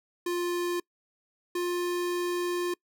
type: tone pair in turn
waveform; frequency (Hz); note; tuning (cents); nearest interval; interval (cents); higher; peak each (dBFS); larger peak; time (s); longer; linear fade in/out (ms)
square; 350.7 / 352.7; F4 / F4; +7 / +17; unison; 10; second; -28; neither; 0.26-0.8 / 1.55-2.74; second; 5
effects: noise-tail reverb RT60 0.1 s tail -25 dB re dry